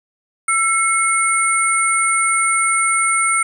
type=tone cluster; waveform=sine; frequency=1340 / 2177 / 8990 Hz; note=E6 / C#7 / C#9; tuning=+28 / -32 / +23 cents; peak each=-18 dBFS; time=0.48-3.43 s; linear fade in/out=5 ms; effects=7-bit